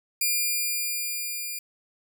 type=tone with level ramp; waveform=5% pulse; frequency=2400 Hz; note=D7; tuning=37 cents sharp; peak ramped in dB=-12 to -22 dBFS; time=0.21-1.59 s; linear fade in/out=5 ms; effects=9-bit